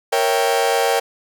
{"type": "chord", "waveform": "40% pulse", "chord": "A# diminished seventh", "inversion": "none", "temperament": "equal", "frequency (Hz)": [466.2, 554.4, 659.3, 784], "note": ["A#4", "C#5", "E5", "G5"], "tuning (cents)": [0, 0, 0, 0], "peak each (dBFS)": [-19, -21, -24, -19], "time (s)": [0.12, 1], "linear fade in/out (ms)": 10, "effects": []}